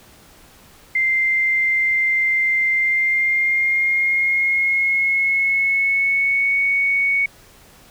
sine tone with pitch glide, 2089 to 2226 Hz, C7 to C#7, -3 to +7 cents, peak -15 dBFS, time 0.95-7.26 s, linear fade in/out 5 ms, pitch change +110 cents, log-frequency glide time 2.72-6.58 s, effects pink hiss -48 dBFS RMS until 7.9 s

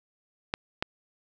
clicks, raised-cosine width 0.3 ms, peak -11 dBFS, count 2, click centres 0.539 / 0.825 s, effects none

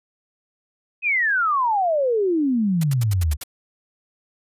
sine exponential sweep, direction down, 2574 to 68.7 Hz, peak -17 dBFS, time 1.02-3.37 s, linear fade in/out 50 ms
white noise bursts, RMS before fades -31 dBFS, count 7, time 2.81-3.437 s, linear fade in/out 5 ms, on 27 ms, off 73 ms
effects resampled to 32000 Hz

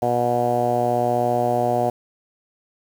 10% pulse tone with low-pass filter, 121 Hz, B2, 35 cents flat, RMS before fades -20 dBFS, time 0.02-1.9 s, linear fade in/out 5 ms, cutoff 710 Hz, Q 4.9, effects 7-bit

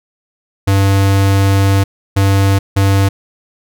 square tone bursts at uneven times, 98 Hz, G2, in tune, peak -9 dBFS, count 3, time 0.67-1.84 / 2.16-2.59 / 2.76-3.09 s, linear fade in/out 10 ms, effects none

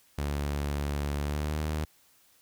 sawtooth tone with pitch glide, 72.1 to 76.83 Hz, D2 to D#2, -31 to -21 cents, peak -25 dBFS, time 0.18-1.85 s, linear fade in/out 5 ms, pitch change +110 cents, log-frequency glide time 1.2-1.61 s, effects white hiss -63 dBFS RMS until 2.41 s

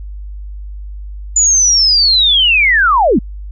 sine linear sweep, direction down, 7040 to 176.3 Hz, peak -7 dBFS, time 1.36-3.19 s, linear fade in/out 5 ms, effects added 50 Hz sine -24 dBFS peak until 3.51 s

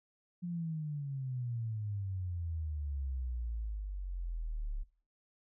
sine exponential sweep, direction down, 178.7 to 34.65 Hz, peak -35 dBFS, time 0.42-4.84 s, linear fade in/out 20 ms, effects noise-tail reverb RT60 0.4 s tail -17 dB re dry

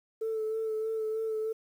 sine tone with vibrato, 440 Hz, A4, in tune, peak -28 dBFS, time 0.21-1.53 s, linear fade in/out 10 ms, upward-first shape sine, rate 3.2 Hz, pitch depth 23 cents each way, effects tanh soft clip ceiling -26 dBFS + 10-bit

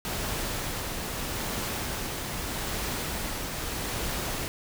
pink noise with tremolo, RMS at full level -31 dBFS, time 0.05-4.48 s, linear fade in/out 0 ms, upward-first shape triangle, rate 0.8 Hz, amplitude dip 30%, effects none

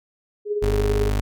sine tone with tremolo, 415.3 Hz, G#4, in tune, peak -19 dBFS, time 0.45-1.12 s, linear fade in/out 50 ms, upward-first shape sine, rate 18 Hz, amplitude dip 55%
30% pulse tone, 50.8 Hz, G#1, 38 cents flat, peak -17 dBFS, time 0.62-1.21 s, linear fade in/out 10 ms
effects none

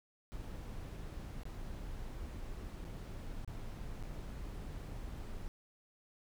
brown noise with dropouts, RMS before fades -44 dBFS, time 0.32-5.48 s, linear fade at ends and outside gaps 0 ms, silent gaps 1.433-1.454 / 2.843-2.851 / 3.447-3.476 / 4.026-4.036 s, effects none

